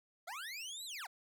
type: linear two-way sweep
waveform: 25% pulse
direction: up then down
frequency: 622.3 to 4101 to 622.3 Hz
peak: -39 dBFS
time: 0.27-1.07 s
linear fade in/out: 10 ms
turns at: 0.85 s
effects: none